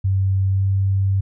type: tone with pitch glide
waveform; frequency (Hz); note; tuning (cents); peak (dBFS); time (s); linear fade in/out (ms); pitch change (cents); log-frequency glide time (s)
sine; 96.2 to 97.15; G2 to G2; -32 to -15; -15; 0.04-1.21; 10; +17; 0.51-0.63
effects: none